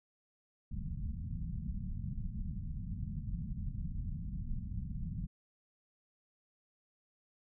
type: low-pass noise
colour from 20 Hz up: pink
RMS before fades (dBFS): -39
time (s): 0.71-5.27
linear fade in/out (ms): 10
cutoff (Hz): 210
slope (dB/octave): 48
effects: none